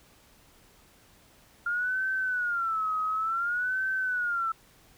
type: tone with vibrato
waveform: sine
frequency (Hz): 1396.9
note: F6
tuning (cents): 0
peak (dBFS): -26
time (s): 1.66-4.52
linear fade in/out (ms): 5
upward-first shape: sine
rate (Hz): 0.56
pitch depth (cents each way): 170
effects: pink hiss -59 dBFS RMS until 4.97 s